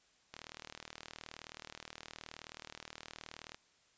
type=click train; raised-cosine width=0.2 ms; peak=-28 dBFS; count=126; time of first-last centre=0.34-3.545 s; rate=39 Hz; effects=white hiss -70 dBFS RMS until 3.97 s + resampled to 16000 Hz